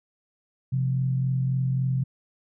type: tone pair together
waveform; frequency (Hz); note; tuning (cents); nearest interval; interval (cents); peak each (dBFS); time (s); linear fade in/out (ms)
sine; 130.4 / 174.06; C3 / F3; -5 / -6; perfect fourth; 499; -22 / -32; 0.72-2.04; 10
effects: none